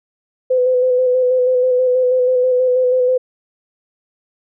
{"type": "tone with vibrato", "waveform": "sine", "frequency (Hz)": 505, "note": "B4", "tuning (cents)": 39, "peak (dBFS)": -11, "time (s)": [0.5, 3.18], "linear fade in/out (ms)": 10, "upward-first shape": "square", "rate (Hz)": 6.2, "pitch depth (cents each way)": 22, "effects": []}